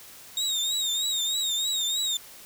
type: tone with vibrato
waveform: 30% pulse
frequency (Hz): 3729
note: A#7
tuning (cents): 0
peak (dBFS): -22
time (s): 0.37-2.17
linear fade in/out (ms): 2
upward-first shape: triangle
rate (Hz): 3.2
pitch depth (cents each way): 93
effects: white hiss -47 dBFS RMS until 2.45 s